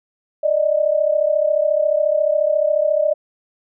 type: tone pair together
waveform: sine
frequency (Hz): 588.1 / 622.3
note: D5 / D#5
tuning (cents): +2 / 0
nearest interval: minor second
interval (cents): 98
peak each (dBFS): -17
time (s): 0.43-3.14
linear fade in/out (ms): 10
effects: none